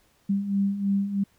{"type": "beating tone pair", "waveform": "sine", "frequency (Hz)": [196, 199.1], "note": ["G3", "G3"], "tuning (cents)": [0, 27], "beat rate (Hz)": 3.1, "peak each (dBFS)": [-29, -23], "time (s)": [0.29, 1.24], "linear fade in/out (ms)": 10, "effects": ["pink hiss -64 dBFS RMS until 1.38 s"]}